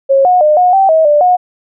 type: tone with pitch steps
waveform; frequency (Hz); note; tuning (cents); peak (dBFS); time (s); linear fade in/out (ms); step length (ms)
sine; 544 / 726 / 606 / 723 / 775 / 639 / 591 / 724; C#5 / F#5 / D#5 / F#5 / G5 / D#5 / D5 / F#5; -33 / -33 / -46 / -40 / -20 / +46 / +11 / -38; -5; 0.09-1.37; 20; 160
effects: none